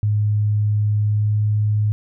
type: tone with pitch glide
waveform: sine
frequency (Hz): 105 to 105.67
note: G#2 to G#2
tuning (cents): +19 to +30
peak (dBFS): -15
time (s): 0.03-1.92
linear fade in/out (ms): 0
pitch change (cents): +11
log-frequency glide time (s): 1.02-1.35
effects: none